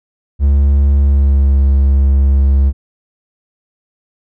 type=tone with pitch glide; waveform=triangle; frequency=70.2 to 68.48 Hz; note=C#2 to C#2; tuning=+22 to -20 cents; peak=-5 dBFS; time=0.39-2.73 s; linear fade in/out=50 ms; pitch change=-42 cents; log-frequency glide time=0.99-1.58 s; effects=none